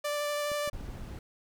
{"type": "tone with vibrato", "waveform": "sawtooth", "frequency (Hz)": 587.3, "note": "D5", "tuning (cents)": 0, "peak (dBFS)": -26, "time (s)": [0.04, 0.7], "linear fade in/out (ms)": 10, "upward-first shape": "sine", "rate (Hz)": 12, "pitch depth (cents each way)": 9}
{"type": "clicks", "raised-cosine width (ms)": 3, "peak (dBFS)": -32, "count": 5, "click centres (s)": [0.517, 0.676, 0.81, 0.89, 1.116]}
{"type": "noise", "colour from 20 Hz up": "brown", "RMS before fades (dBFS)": -40, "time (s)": [0.73, 1.19], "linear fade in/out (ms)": 2}
{"effects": []}